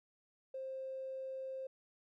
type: tone with tanh clipping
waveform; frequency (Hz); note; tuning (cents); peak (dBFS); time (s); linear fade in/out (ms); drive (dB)
triangle; 528; C5; +16; -40; 0.54-1.67; 5; 2
effects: none